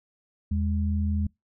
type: tone pair together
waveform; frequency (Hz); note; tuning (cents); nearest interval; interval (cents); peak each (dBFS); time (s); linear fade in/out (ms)
sine; 80.99 / 205.5; E2 / G#3; -30 / -18; octave + major third; 1612; -24 / -29; 0.51-1.27; 5
effects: noise-tail reverb RT60 0.2 s tail -26 dB re dry